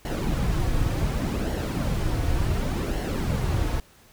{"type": "noise with flanger", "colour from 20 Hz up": "brown", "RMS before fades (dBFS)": -25, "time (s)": [0.05, 3.8], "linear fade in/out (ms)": 2, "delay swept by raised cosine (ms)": [0.81, 5.11], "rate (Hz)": 0.68, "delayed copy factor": -0.55, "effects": ["pink hiss -55 dBFS RMS until 4.12 s"]}